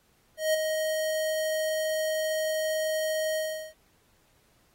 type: tone with ADSR envelope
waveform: square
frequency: 627 Hz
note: D#5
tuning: 13 cents sharp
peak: -21 dBFS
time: 0.37-3.74 s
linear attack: 170 ms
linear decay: 10 ms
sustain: -6 dB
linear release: 380 ms
effects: pink hiss -66 dBFS RMS until 4.74 s + AAC 48 kbps